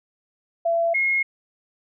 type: tone pair in turn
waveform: sine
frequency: 673 / 2156 Hz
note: E5 / C#7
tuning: +36 / -49 cents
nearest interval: octave + minor sixth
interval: 2015 cents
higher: second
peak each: -18 dBFS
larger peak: neither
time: 0.65-0.94 / 0.94-1.23 s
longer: neither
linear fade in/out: 10 ms
effects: none